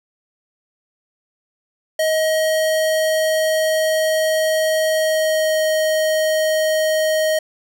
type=tone with pitch glide; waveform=square; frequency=631 to 626.3 Hz; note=D#5 to D#5; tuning=+24 to +11 cents; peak=-16 dBFS; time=1.99-7.39 s; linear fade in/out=5 ms; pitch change=-13 cents; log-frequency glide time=4.91-5.61 s; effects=none